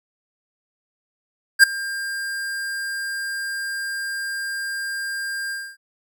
square tone with ADSR envelope, 1600 Hz, G6, 35 cents sharp, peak -5 dBFS, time 1.59-5.77 s, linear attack 44 ms, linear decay 7 ms, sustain -21 dB, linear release 260 ms, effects none

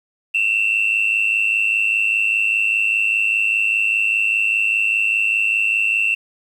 sine tone pair together, 2630 / 2735 Hz, E7 / F7, -5 / -37 cents, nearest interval minor second, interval 68 cents, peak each -18 / -16 dBFS, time 0.34-6.15 s, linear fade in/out 10 ms, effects tanh soft clip ceiling -10 dBFS + 8-bit

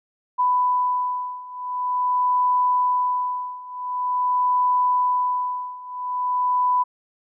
sine beating tone pair, 995 / 995.46 Hz, B5 / B5, +13 / +13 cents, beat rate 0.46 Hz, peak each -23 / -21 dBFS, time 0.38-6.84 s, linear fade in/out 20 ms, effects none

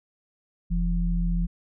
sine tone pair together, 42.88 / 171.5 Hz, F1 / F3, -31 / -31 cents, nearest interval 2 octaves, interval 2400 cents, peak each -23 / -26 dBFS, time 0.7-1.47 s, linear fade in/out 20 ms, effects none

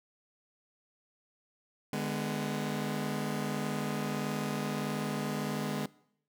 sawtooth chord, G# diminished, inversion second, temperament just, 149.51 / 207.7 / 249.2 Hz, D3 / G#3 / B3, +31 / 0 / +16 cents, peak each -33 / -31 / -34 dBFS, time 1.93-5.86 s, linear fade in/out 2 ms, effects noise-tail reverb RT60 0.7 s tail -22 dB re dry

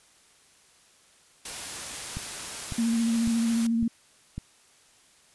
white noise, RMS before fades -36 dBFS, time 1.45-3.67 s, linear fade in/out 5 ms
click train, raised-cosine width 5 ms, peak -21 dBFS, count 5, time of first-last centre 2.17-4.38 s, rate 1.81 Hz
sine tone with vibrato, 230 Hz, A#3, 23 cents flat, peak -22 dBFS, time 2.78-3.88 s, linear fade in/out 5 ms, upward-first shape sine, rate 14 Hz, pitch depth 25 cents each way
effects white hiss -59 dBFS RMS until 5.34 s + resampled to 24000 Hz

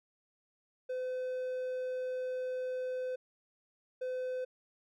triangle tone bursts at uneven times, 509 Hz, C5, 48 cents flat, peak -32 dBFS, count 2, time 0.89-3.16 / 4.01-4.45 s, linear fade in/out 10 ms, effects none

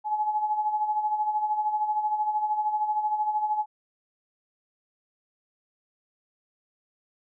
sine tone with tremolo, 850 Hz, G#5, 40 cents sharp, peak -21 dBFS, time 0.04-3.66 s, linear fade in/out 50 ms, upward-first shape sine, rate 13 Hz, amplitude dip 60%, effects none

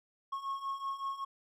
triangle beating tone pair, 1089 / 1094.3 Hz, C#6 / C#6, -31 / -23 cents, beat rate 5.3 Hz, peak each -39 / -35 dBFS, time 0.32-1.25 s, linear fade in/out 10 ms, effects none

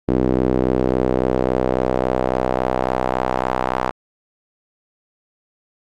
sawtooth tone with band-pass filter sweep, 63.6 Hz, C2, 48 cents flat, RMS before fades -19 dBFS, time 0.08-3.91 s, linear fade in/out 5 ms, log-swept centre 340 to 930 Hz, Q 1.7, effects AAC 64 kbps

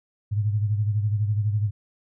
sine beating tone pair, 103.9 / 115.9 Hz, G#2 / A#2, +1 / -10 cents, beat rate 12 Hz, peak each -21 / -29 dBFS, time 0.31-1.71 s, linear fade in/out 20 ms, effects none

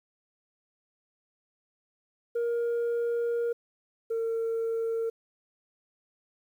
sine tone pair in turn, 470.5 / 455.3 Hz, A#4 / A#4, +16 / -41 cents, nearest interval minor second, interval 57 cents, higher first, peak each -23 / -25 dBFS, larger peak first, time 2.35-3.53 / 4.1-5.1 s, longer first, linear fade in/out 10 ms, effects tanh soft clip ceiling -25 dBFS + 10-bit

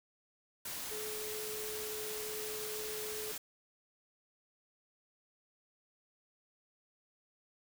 sine tone in noise, 428.7 Hz, A4, 45 cents flat, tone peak -42 dBFS, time 0.91-3.32 s, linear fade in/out 5 ms, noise white, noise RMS -42 dBFS, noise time 0.65-3.38 s, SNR -3 dB, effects none

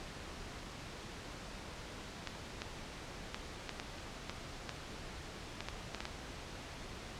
clicks, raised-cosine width 0.2 ms, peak -21 dBFS, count 12, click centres 2.273 / 2.619 / 3.345 / 3.693 / 3.799 / 4.296 / 4.693 / 5.606 / 5.686 / 5.947 / 6.005 / 6.054 s, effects pink hiss -47 dBFS RMS until 7.19 s + low-pass 6000 Hz 12 dB/octave

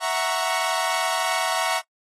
sawtooth chord, F# dominant seventh, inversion third, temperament equal, 659.3 / 740 / 932.3 / 1108.7 Hz, E5 / F#5 / A#5 / C#6, 0 / 0 / 0 / 0 cents, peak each -24 dBFS, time 0-1.82 s, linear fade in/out 50 ms, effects noise-tail reverb RT60 0.1 s tail -25 dB re dry + AAC 32 kbps

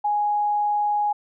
sine tone, 830.6 Hz, G#5, in tune, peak -19 dBFS, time 0.04-1.13 s, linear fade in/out 10 ms, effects none

